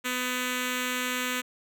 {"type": "tone with notch filter", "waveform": "5% pulse", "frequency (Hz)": 250.7, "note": "B3", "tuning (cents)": 26, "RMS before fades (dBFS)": -30, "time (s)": [0.04, 1.42], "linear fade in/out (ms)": 20, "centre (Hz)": 730, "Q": 1.1, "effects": []}